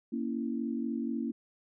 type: chord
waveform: sine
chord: A# diminished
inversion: none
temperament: equal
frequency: 233.1 / 277.2 / 329.6 Hz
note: A#3 / C#4 / E4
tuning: 0 / 0 / 0 cents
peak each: -33 / -36 / -38 dBFS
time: 0.12-1.32 s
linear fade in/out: 10 ms
effects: none